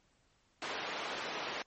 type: band-pass noise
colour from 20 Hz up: pink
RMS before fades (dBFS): -40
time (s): 0.62-1.62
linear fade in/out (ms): 0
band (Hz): 460 to 3900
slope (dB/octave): 12
effects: pink hiss -72 dBFS RMS until 1.66 s + MP3 32 kbps